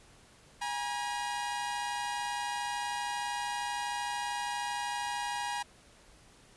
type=tone pair together; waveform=sawtooth; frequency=822.1 / 955 Hz; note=G#5 / A#5; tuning=-18 / +42 cents; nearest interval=minor third; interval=260 cents; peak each=-32 / -32 dBFS; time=0.61-5.63 s; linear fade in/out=10 ms; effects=pink hiss -59 dBFS RMS until 6.56 s + resampled to 24000 Hz